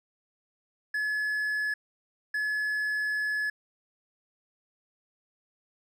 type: tone bursts at uneven times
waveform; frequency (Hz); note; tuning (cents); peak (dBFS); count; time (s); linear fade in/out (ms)
triangle; 1707; G#6; +47; -25; 2; 0.94-1.74 / 2.34-3.5; 5
effects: none